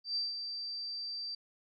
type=tone with ADSR envelope; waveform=sine; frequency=4675 Hz; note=D8; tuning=9 cents flat; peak=-30 dBFS; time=0.04-1.35 s; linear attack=120 ms; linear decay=170 ms; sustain=-7 dB; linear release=5 ms; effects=none